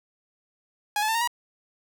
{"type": "tone with pitch steps", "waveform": "sawtooth", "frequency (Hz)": [830.6, 861.4, 893.3, 926.4, 960.7], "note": ["G#5", "A5", "A5", "A#5", "B5"], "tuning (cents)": [0, -37, 26, -11, -48], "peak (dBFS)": -19, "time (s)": [0.96, 1.275], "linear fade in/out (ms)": 2, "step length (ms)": 63, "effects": []}